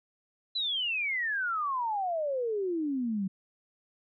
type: exponential sweep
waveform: sine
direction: down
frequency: 4054 to 185 Hz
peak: -28 dBFS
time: 0.55-3.28 s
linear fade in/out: 10 ms
effects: none